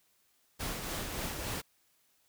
pink noise with tremolo, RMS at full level -36 dBFS, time 0.59-1.62 s, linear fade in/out 20 ms, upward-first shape triangle, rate 3.5 Hz, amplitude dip 40%, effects white hiss -71 dBFS RMS until 2.28 s

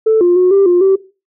sine tone with pitch steps, 440.7 / 352.2 / 364.4 / 394 / 353.6 / 385.5 Hz, A4 / F4 / F#4 / G4 / F4 / G4, +3 / +15 / -26 / +9 / +22 / -29 cents, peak -5 dBFS, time 0.06-0.96 s, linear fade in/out 10 ms, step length 150 ms, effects noise-tail reverb RT60 0.3 s tail -17 dB re dry + tanh soft clip ceiling -3 dBFS

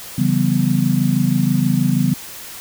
sine chord, C# half-diminished seventh, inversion none, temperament equal with one note detuned, 138.59 / 164.81 / 191.08 / 246.9 Hz, C#3 / E3 / G3 / B3, 0 / 0 / -44 / 0 cents, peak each -19 dBFS, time 0.18-2.14 s, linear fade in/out 5 ms, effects white hiss -34 dBFS RMS until 2.6 s

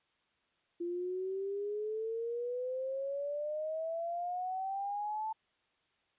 sine exponential sweep, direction up, 342.6 to 885 Hz, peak -34 dBFS, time 0.8-5.33 s, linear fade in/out 10 ms, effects white hiss -75 dBFS RMS until 6.18 s + resampled to 8000 Hz

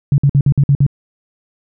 sine tone bursts, 140.3 Hz, C#3, 21 cents sharp, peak -7 dBFS, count 7, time 0.12-0.865 s, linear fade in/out 2 ms, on 61 ms, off 53 ms, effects none

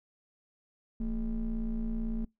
triangle ring-modulated tone, 98 Hz, G2, in tune, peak -25 dBFS, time 1-2.25 s, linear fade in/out 5 ms, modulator 127 Hz, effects noise-tail reverb RT60 0.2 s tail -26 dB re dry

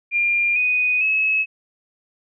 sine tone with pitch steps, 2400 / 2488 / 2578 Hz, D7 / D#7 / E7, +37 / -1 / -39 cents, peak -16 dBFS, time 0.11-1.46 s, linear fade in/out 50 ms, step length 450 ms, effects none

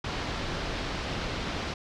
pink low-pass noise, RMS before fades -33 dBFS, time 0.04-1.74 s, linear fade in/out 5 ms, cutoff 5000 Hz, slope 24 dB/octave, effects none

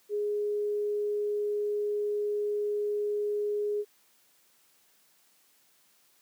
sine tone, 415.3 Hz, G#4, in tune, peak -27 dBFS, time 0.09-3.85 s, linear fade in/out 50 ms, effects white hiss -65 dBFS RMS until 6.21 s + high-pass 150 Hz 12 dB/octave

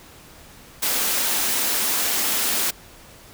white high-pass noise, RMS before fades -22 dBFS, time 0.82-2.71 s, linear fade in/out 10 ms, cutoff 190 Hz, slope 96 dB/octave, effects pink hiss -46 dBFS RMS until 3.33 s

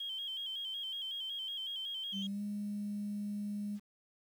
sine tone with vibrato, 3182 Hz, G7, 25 cents sharp, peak -37 dBFS, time 0-2.27 s, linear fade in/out 5 ms, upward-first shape square, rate 5.4 Hz, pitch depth 46 cents each way
sine tone with pitch glide, 196.3 to 205.8 Hz, G3 to G#3, +3 to -16 cents, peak -35 dBFS, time 2.12-3.8 s, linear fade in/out 50 ms, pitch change +81 cents, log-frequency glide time 2.26-2.42 s
effects tanh soft clip ceiling -31 dBFS + 10-bit

